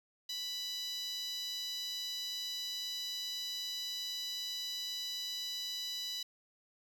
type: tone with high-pass filter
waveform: 10% pulse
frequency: 987.8 Hz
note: B5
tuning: in tune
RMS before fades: -40 dBFS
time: 0.29-6.23 s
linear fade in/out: 5 ms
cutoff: 3700 Hz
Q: 3.3
effects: none